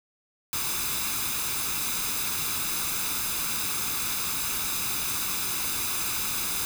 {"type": "noise with comb filter", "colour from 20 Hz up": "white", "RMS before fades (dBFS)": -29, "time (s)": [0.53, 6.65], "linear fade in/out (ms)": 0, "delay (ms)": 0.8, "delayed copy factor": 0.6, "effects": []}